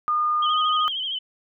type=tone with pitch glide; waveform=sine; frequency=1218 to 1240 Hz; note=D#6 to D#6; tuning=-37 to -6 cents; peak=-19 dBFS; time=0.08-0.88 s; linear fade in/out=0 ms; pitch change=+31 cents; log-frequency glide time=0.44-0.55 s
type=tone with vibrato; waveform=sine; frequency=3121 Hz; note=G7; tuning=8 cents flat; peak=-25 dBFS; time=0.42-1.19 s; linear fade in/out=10 ms; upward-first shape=sine; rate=13 Hz; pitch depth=74 cents each way
effects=none